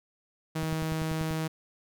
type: tone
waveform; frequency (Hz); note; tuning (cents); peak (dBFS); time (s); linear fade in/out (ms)
sawtooth; 159.1; D#3; +39; -25; 0.55-1.48; 10
type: click train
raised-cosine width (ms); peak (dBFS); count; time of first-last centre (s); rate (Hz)
5; -24; 8; 0.63-1.31; 10.3
effects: none